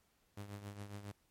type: tone with tremolo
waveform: sawtooth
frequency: 101.8 Hz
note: G#2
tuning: 34 cents flat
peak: -39 dBFS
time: 0.37-1.12 s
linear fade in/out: 5 ms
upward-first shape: triangle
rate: 7.3 Hz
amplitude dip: 70%
effects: pink hiss -75 dBFS RMS until 1.3 s + MP3 64 kbps